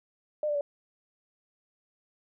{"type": "tone with pitch steps", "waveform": "sine", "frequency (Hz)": [604, 588.8, 574.1], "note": ["D5", "D5", "D5"], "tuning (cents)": [48, 4, -39], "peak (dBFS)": -26, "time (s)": [0.43, 0.61], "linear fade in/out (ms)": 2, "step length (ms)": 60, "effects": []}